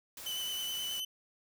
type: noise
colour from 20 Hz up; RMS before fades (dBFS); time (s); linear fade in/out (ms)
white; -46; 0.17-1; 2
type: tone with vibrato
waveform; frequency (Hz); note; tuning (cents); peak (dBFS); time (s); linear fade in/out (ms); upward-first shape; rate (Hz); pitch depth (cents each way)
40% pulse; 3008; F#7; +28; -34; 0.26-1.05; 5; square; 9.5; 17
effects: none